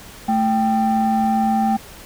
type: tone pair together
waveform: sine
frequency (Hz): 220 / 784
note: A3 / G5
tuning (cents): 0 / 0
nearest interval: octave + minor seventh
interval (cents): 2200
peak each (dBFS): -16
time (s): 0.28-1.77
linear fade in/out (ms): 10
effects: tanh soft clip ceiling -11 dBFS + pink hiss -40 dBFS RMS until 2.05 s